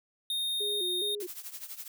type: tone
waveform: square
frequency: 3690 Hz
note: A#7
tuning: 18 cents flat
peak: -30 dBFS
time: 0.3-1.15 s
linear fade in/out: 2 ms
type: tone with vibrato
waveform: sine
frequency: 385.4 Hz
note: G4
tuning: 29 cents flat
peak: -35 dBFS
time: 0.6-1.27 s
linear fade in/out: 10 ms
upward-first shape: square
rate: 2.4 Hz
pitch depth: 120 cents each way
type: noise with tremolo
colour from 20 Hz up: blue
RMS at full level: -39 dBFS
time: 1.2-1.88 s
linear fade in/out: 2 ms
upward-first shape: triangle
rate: 12 Hz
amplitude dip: 85%
effects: none